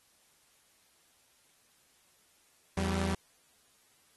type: tone pair together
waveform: sawtooth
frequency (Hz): 83.5 / 193.5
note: E2 / G3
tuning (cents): +23 / -22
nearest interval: octave + minor third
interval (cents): 1455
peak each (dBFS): -28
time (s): 2.77-3.15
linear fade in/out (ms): 5
effects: white hiss -67 dBFS RMS until 4.16 s + AAC 32 kbps